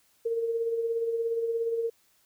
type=tone with tremolo; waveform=sine; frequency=460 Hz; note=A#4; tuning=23 cents flat; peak=-24 dBFS; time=0.25-1.9 s; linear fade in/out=10 ms; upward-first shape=sine; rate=17 Hz; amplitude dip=45%; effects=white hiss -66 dBFS RMS until 2.25 s